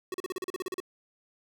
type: tone bursts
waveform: square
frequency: 372.2 Hz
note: F#4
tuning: 10 cents sharp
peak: -32 dBFS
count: 12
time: 0.12-0.802 s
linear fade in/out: 2 ms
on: 22 ms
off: 38 ms
effects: none